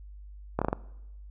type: slowing click train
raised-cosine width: 1 ms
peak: -12 dBFS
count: 5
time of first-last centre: 0.59-0.73 s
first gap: 26 ms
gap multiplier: 1.2
effects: noise-tail reverb RT60 0.9 s tail -21 dB re dry + added 50 Hz sine -43 dBFS peak until 1.3 s